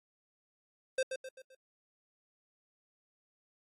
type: tone with echo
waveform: square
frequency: 523.3 Hz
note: C5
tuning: in tune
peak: -29 dBFS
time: 0.98-1.03 s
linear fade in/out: 5 ms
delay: 130 ms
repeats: 4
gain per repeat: -7 dB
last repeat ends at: 1.55 s
effects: AAC 32 kbps